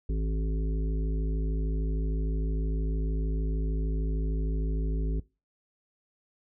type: harmonic tone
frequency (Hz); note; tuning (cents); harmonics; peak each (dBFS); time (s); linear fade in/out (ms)
53.2; G#1; +42; 1 / 3 / 5 / 7 / 8; -26 / -36 / -40 / -43 / -44; 0.09-5.2; 5
effects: noise-tail reverb RT60 0.3 s tail -23 dB re dry